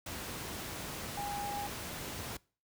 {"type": "tone in noise", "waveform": "sine", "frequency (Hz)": 815, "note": "G#5", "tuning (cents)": -33, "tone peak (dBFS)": -36, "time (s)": [1.17, 1.67], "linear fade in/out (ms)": 5, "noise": "pink", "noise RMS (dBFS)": -41, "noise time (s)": [0.06, 2.37], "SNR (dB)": 2, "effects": ["noise-tail reverb RT60 0.4 s tail -24 dB re dry", "high-pass 60 Hz 12 dB/octave"]}